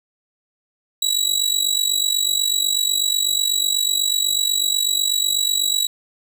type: tone with amplitude modulation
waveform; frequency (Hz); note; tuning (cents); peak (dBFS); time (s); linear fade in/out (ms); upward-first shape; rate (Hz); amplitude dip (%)
25% pulse; 3899; B7; -23; -10; 1.02-5.87; 5; sine; 48.1; 80
effects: none